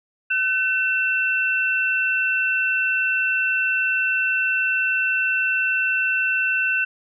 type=tone pair together; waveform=sine; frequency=1516.3 / 2690 Hz; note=F#6 / E7; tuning=+42 / +34 cents; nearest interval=minor seventh; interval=992 cents; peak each=-21 dBFS; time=0.3-6.85 s; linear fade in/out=10 ms; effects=none